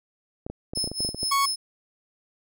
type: clicks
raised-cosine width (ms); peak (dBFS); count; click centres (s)
2; -20; 12; 0.465 / 0.5 / 0.735 / 0.774 / 0.842 / 0.875 / 0.916 / 1.005 / 1.049 / 1.09 / 1.146 / 1.231
type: tone with tremolo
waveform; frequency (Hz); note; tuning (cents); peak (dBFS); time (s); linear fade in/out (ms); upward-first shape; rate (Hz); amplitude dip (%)
30% pulse; 5210; E8; -21; -20; 0.75-1.56; 10; sine; 4.4; 90
type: tone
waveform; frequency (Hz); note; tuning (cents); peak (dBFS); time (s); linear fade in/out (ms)
40% pulse; 1108.7; C#6; 0; -19; 1.31-1.46; 10
effects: none